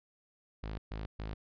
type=tone bursts; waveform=sawtooth; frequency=53.2 Hz; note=G#1; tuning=42 cents sharp; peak=-34 dBFS; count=3; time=0.63-1.34 s; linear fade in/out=5 ms; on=150 ms; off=130 ms; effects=resampled to 11025 Hz